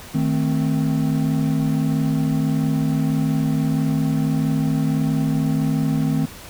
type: chord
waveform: triangle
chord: A diminished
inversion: second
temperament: equal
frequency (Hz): 155.56 / 220 / 261.6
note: Eb3 / A3 / C4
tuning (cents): 0 / 0 / 0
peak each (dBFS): -18 / -22 / -20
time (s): 0.14-6.26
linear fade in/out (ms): 10
effects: pink hiss -39 dBFS RMS until 6.49 s